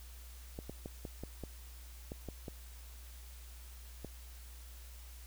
clicks, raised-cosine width 2 ms, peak -29 dBFS, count 10, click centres 0.589 / 0.696 / 0.859 / 1.052 / 1.236 / 1.437 / 2.119 / 2.287 / 2.482 / 4.047 s, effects added 60 Hz sine -49 dBFS peak until 5.26 s + white hiss -58 dBFS RMS until 5.26 s

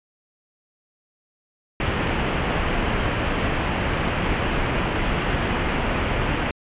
pink low-pass noise, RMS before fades -23 dBFS, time 1.8-6.51 s, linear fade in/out 2 ms, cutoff 3100 Hz, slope 48 dB/octave, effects resampled to 8000 Hz

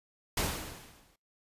pink noise with exponential decay, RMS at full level -28 dBFS, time 0.37-1.16 s, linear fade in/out 5 ms, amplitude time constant 170 ms, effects noise-tail reverb RT60 0.3 s tail -26 dB re dry + resampled to 32000 Hz

